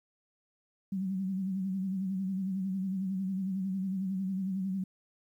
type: tone with vibrato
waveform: sine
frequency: 190.4 Hz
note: F#3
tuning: 50 cents sharp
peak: -30 dBFS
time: 0.92-4.84 s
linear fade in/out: 5 ms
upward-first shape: sine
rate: 11 Hz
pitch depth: 57 cents each way
effects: 11-bit